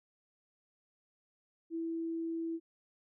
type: tone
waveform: sine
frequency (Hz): 329.6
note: E4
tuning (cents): 0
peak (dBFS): -34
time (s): 1.7-2.6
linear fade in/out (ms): 50
effects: none